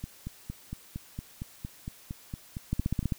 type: two click trains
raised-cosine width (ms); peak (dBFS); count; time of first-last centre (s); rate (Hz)
5; -15 / -23; 7 / 14; 2.73-3.122 / 0.04-3.029; 15.3 / 4.35
effects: white hiss -54 dBFS RMS until 3.18 s